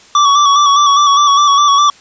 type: tone with vibrato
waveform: square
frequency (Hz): 1146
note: D6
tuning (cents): -43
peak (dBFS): -7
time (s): 0.15-1.9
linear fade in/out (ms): 2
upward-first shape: square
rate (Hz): 4.9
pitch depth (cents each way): 36
effects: white hiss -42 dBFS RMS until 2 s + resampled to 16000 Hz